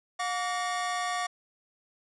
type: tone cluster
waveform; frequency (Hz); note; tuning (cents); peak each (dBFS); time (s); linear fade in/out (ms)
45% pulse; 719 / 1147 / 1850; F#5 / D6 / A#6; -50 / -41 / -14; -32 / -33 / -36; 0.19-1.27; 10
effects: resampled to 22050 Hz